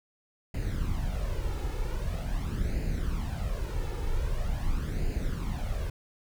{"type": "noise with flanger", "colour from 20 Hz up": "brown", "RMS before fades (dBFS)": -30, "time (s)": [0.54, 5.9], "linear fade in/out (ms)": 5, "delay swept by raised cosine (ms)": [0.43, 2.33], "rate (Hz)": 0.44, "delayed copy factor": 0.65, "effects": []}